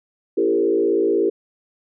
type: tone with frequency modulation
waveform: sine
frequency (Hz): 395.7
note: G4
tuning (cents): +16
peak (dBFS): -15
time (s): 0.37-1.3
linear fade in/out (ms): 10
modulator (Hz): 56.4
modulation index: 1.3
effects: none